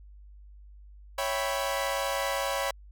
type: chord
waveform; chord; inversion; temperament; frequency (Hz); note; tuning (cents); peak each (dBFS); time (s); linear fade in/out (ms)
sawtooth; C# half-diminished seventh; none; equal; 554.4 / 659.3 / 784 / 987.8; C#5 / E5 / G5 / B5; 0 / 0 / 0 / 0; -27 / -32 / -32 / -30; 1.18-2.71; 5
effects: added 50 Hz sine -47 dBFS peak until 2.91 s